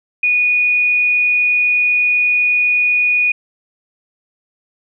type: tone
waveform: sine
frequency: 2463 Hz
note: D#7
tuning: 18 cents flat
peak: -11 dBFS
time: 0.23-3.32 s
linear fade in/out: 5 ms
effects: none